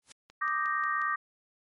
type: noise with exponential growth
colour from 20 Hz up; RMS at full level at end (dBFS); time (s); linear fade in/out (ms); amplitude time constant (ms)
white; -44; 0.02-0.12; 2; 20
type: click train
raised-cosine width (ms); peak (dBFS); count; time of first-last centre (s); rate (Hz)
0.2; -33; 5; 0.3-1.017; 5.58
type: chord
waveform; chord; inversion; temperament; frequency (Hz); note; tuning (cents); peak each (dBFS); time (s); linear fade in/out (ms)
sine; Eb major seventh; third; equal; 1174.7 / 1244.5 / 1568 / 1864.7; D6 / Eb6 / G6 / Bb6; 0 / 0 / 0 / 0; -30 / -35 / -36 / -32; 0.41-1.16; 10
effects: MP3 48 kbps